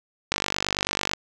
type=click train; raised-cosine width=0.2 ms; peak=-5 dBFS; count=41; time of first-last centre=0.32-1.135 s; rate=49.1 Hz; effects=none